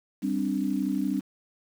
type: chord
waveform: sine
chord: G suspended fourth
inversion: none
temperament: equal with one note detuned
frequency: 196.79 / 261.6 / 293.7 Hz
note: G3 / C4 / D4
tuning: +7 / 0 / 0 cents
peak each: -29 dBFS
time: 0.22-1.21 s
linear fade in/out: 20 ms
effects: 8-bit